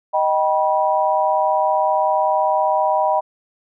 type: chord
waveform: sine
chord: Eb augmented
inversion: none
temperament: just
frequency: 622.3 / 777.8 / 972.3 Hz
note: Eb5 / G5 / B5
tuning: 0 / -14 / -27 cents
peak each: -19 dBFS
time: 0.13-3.21 s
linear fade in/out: 20 ms
effects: none